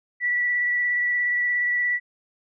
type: tone with vibrato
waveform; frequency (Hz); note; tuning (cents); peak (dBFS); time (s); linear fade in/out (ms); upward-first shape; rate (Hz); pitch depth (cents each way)
sine; 1954; B6; -19; -20; 0.2-2; 50; sine; 17; 12
effects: none